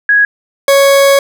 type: tone pair in turn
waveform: sine / 40% pulse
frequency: 1661.2 / 554.4 Hz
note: G#6 / C#5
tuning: 0 / 0 cents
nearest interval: octave + perfect fifth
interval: 1900 cents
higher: first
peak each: -5 / -4 dBFS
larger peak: second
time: 0.09-0.25 / 0.68-1.19 s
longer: second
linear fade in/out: 2 ms
effects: none